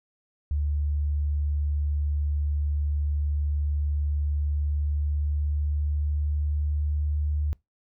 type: tone with pitch glide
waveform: sine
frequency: 73.3 to 74.37 Hz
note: D2 to D2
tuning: -3 to +22 cents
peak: -23 dBFS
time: 0.51-7.53 s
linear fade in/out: 0 ms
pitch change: +25 cents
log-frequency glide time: 4.33-7.28 s
effects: noise-tail reverb RT60 0.2 s tail -24 dB re dry